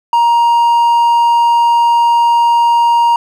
triangle tone, 940 Hz, A#5, 14 cents sharp, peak -5 dBFS, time 0.13-3.16 s, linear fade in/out 2 ms, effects none

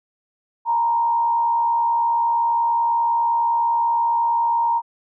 sine tone with frequency modulation, 932.3 Hz, A#5, in tune, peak -16 dBFS, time 0.65-4.82 s, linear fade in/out 50 ms, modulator 70.2 Hz, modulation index 0.39, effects none

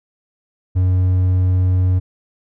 triangle tone, 91.9 Hz, F#2, 11 cents flat, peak -10 dBFS, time 0.75-2 s, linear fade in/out 20 ms, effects none

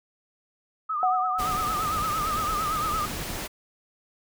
sine tone with vibrato, 1244.5 Hz, D#6, in tune, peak -25 dBFS, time 0.89-3.06 s, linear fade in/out 10 ms, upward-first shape triangle, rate 8.8 Hz, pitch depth 98 cents each way
sine tone with exponential decay, 740 Hz, F#5, in tune, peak -19 dBFS, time 1.03-2.32 s, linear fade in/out 1 ms, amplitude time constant 280 ms
pink noise, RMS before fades -33 dBFS, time 1.38-3.48 s, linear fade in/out 20 ms
click train, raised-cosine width 5 ms, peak -29 dBFS, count 14, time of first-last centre 1.55-3.356 s, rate 7.2 Hz
effects none

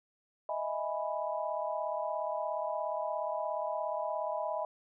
sine chord, E major seventh, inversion third, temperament equal, 622.3 / 659.3 / 830.6 / 987.8 Hz, D#5 / E5 / G#5 / B5, 0 / 0 / 0 / 0 cents, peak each -36 / -38 / -39 / -38 dBFS, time 0.49-4.65 s, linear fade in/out 2 ms, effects none

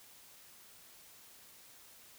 silence, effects white hiss -58 dBFS RMS until 2.18 s

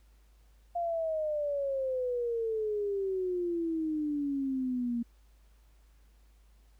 sine exponential sweep, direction down, 698.5 to 233.1 Hz, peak -29 dBFS, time 0.75-5.03 s, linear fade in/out 10 ms, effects added 52 Hz sine -58 dBFS peak until 6.79 s + pink hiss -71 dBFS RMS until 6.79 s

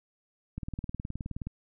click train, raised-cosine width 5 ms, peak -23 dBFS, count 18, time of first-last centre 0.58-1.47 s, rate 19.1 Hz, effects none

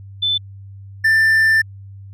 sine / triangle tone pair in turn, 3520 / 1778.9 Hz, A7 / A6, 0 / +18 cents, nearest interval octave, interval 1182 cents, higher first, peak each -15 / -9 dBFS, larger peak second, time 0.22-0.38 / 1.04-1.62 s, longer second, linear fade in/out 10 ms, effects added 98 Hz sine -34 dBFS peak until 2.13 s

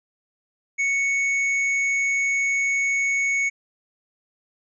triangle tone with hard clipping, 2217 Hz, C#7, in tune, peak -21 dBFS, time 0.78-3.5 s, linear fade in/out 20 ms, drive 9 dB, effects resampled to 22050 Hz

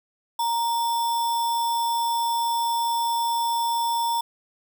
sine tone with sample-and-hold, 932.3 Hz, A#5, in tune, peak -21 dBFS, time 0.39-4.21 s, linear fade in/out 5 ms, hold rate 4410 Hz, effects none

